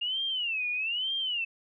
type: tone with vibrato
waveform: sine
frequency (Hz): 2794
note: F7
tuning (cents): 0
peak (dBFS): -28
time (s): 0.01-1.45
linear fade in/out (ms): 10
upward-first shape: sine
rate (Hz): 1.1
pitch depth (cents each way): 230
effects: none